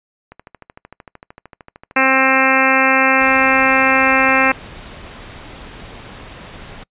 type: click train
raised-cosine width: 0.5 ms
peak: -22 dBFS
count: 29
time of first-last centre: 0.32-2.441 s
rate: 13.2 Hz
type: harmonic tone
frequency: 264.7 Hz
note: C4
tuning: 20 cents sharp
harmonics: 1 / 2 / 3 / 4 / 5 / 6 / 7 / 8 / 9 / 10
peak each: -20 / -20 / -20 / -20 / -20 / -20 / -20 / -20 / -20 / -20 dBFS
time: 1.96-4.52 s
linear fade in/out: 5 ms
type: noise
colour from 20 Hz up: pink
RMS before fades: -35 dBFS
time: 3.2-6.84 s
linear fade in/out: 10 ms
effects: noise-tail reverb RT60 0.1 s tail -25 dB re dry + resampled to 8000 Hz

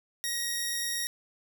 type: tone pair together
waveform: 15% pulse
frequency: 1891 / 5585 Hz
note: A#6 / F8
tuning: +24 / -1 cents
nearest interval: octave + perfect fifth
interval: 1875 cents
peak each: -27 dBFS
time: 0.24-1.07 s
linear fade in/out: 0 ms
effects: none

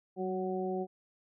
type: harmonic tone with a mistuned harmonic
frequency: 185.9 Hz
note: F#3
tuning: 8 cents sharp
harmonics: 1 / 2 / 3 / 4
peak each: -37 / -34 / -42 / -39 dBFS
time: 0.16-0.87 s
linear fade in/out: 50 ms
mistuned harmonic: 1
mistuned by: +26 cents
effects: none

